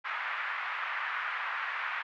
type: band-pass noise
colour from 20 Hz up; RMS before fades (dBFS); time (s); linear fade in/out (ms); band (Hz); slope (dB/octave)
pink; -35; 0.04-2.03; 20; 1100 to 2200; 24
effects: none